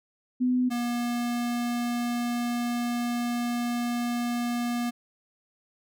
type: tone pair in turn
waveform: sine / square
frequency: 250.9 / 239.8 Hz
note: B3 / A#3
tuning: +28 / +49 cents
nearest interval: minor second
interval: 79 cents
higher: first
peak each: -21 / -27 dBFS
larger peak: first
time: 0.4-0.7 / 0.7-4.91 s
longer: second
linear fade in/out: 20 ms
effects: none